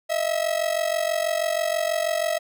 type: ring-modulated tone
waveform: 45% pulse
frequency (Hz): 647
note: E5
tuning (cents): -32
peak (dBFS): -19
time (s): 0.09-2.39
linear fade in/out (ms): 20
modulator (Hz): 23.1
effects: none